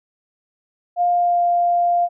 sine tone with pitch glide, 705 to 698.1 Hz, F5 to F5, +16 to -1 cents, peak -14 dBFS, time 0.96-2.09 s, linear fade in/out 50 ms, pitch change -17 cents, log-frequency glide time 1.09-1.42 s, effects none

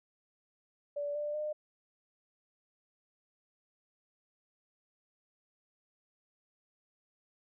sine tone with pitch steps, 579 / 591.8 / 605 Hz, D5 / D5 / D#5, -25 / +13 / -49 cents, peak -33 dBFS, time 0.96-1.53 s, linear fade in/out 10 ms, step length 190 ms, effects none

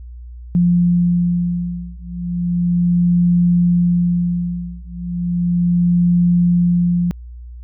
sine beating tone pair, 174.8 / 175.15 Hz, F3 / F3, +2 / +5 cents, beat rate 0.35 Hz, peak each -16 dBFS, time 0.55-7.11 s, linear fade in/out 0 ms, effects added 60 Hz sine -31 dBFS peak until 7.63 s

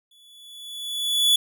45% pulse tone with exponential growth, 3429 Hz, A7, 45 cents flat, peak -14 dBFS, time 0.11-1.36 s, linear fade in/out 5 ms, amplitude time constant 270 ms, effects none

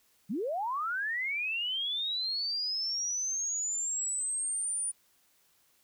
sine linear sweep, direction up, 164.5 to 9520 Hz, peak -30 dBFS, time 0.29-4.92 s, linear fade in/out 20 ms, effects white hiss -68 dBFS RMS until 5.83 s

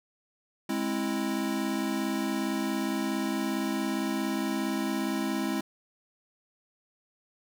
square chord, Ab augmented, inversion none, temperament equal with one note detuned, 207.7 / 265 / 329.6 Hz, Ab3 / C4 / E4, 0 / +22 / 0 cents, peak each -33 dBFS, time 0.69-5.61 s, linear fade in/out 5 ms, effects none

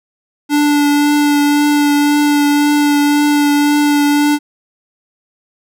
square tone with vibrato, 291.8 Hz, D4, 11 cents flat, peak -10 dBFS, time 0.49-4.39 s, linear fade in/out 50 ms, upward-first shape triangle, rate 1.9 Hz, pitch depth 15 cents each way, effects none

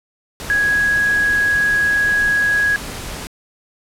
sine tone in noise, 1661.2 Hz, G#6, in tune, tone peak -13 dBFS, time 0.5-2.76 s, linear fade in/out 0 ms, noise pink, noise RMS -29 dBFS, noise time 0.4-3.27 s, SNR +13 dB, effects low-pass 12000 Hz 12 dB/octave

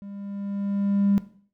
triangle tone with level ramp, 200.1 Hz, G3, 36 cents sharp, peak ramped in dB -35 to -13 dBFS, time 0.02-1.18 s, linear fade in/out 0 ms, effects noise-tail reverb RT60 0.5 s tail -17 dB re dry + tanh soft clip ceiling -13 dBFS

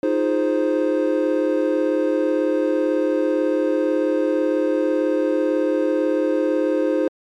triangle chord, F minor seventh, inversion third, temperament equal, 311.1 / 349.2 / 415.3 / 523.3 Hz, Eb4 / F4 / Ab4 / C5, 0 / 0 / 0 / 0 cents, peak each -19 / -23 / -23 / -19 dBFS, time 0.03-7.08 s, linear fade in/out 2 ms, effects MP3 64 kbps

